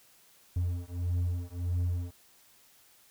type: beating tone pair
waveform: triangle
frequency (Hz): 87.2 / 88.8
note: F2 / F2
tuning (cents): -2 / +29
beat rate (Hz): 1.6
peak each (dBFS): -30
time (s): 0.56-2.11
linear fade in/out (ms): 5
effects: white hiss -61 dBFS RMS until 3.1 s